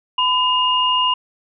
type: tone pair together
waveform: sine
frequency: 1007 / 2840 Hz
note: B5 / F7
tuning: +33 / +28 cents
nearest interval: octave + tritone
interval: 1795 cents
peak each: -17 dBFS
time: 0.18-1.14 s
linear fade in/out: 5 ms
effects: none